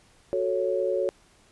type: chord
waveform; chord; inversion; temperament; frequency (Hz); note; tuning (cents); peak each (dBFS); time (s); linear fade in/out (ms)
sine; F# minor; none; equal; 370 / 440 / 554.4; F#4 / A4 / C#5; 0 / 0 / 0; -28 / -29 / -26; 0.33-1.09; 0
effects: pink hiss -59 dBFS RMS until 1.51 s + resampled to 24000 Hz